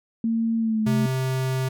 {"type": "tone with pitch glide", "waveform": "sine", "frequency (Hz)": [227.2, 216.6], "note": ["A#3", "A3"], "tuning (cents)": [-44, -27], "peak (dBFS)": -20, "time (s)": [0.24, 1.06], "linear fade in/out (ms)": 2, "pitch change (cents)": -83, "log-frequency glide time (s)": [0.59, 0.82]}
{"type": "tone", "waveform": "square", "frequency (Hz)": 130.81, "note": "C3", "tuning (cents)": 0, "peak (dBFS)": -23, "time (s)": [0.86, 1.69], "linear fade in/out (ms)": 10}
{"effects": []}